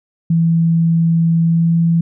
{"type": "tone with pitch glide", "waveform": "sine", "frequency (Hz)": [165.7, 167.14], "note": ["E3", "E3"], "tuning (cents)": [9, 24], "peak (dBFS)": -10, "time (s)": [0.3, 2.01], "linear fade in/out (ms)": 5, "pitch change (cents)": 15, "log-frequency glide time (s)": [1.42, 1.76], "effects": []}